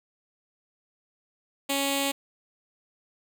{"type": "tone with notch filter", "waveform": "5% pulse", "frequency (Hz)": 277.2, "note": "C#4", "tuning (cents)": 0, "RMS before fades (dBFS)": -27, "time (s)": [1.69, 2.12], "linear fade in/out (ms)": 10, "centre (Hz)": 1500, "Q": 0.75, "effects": []}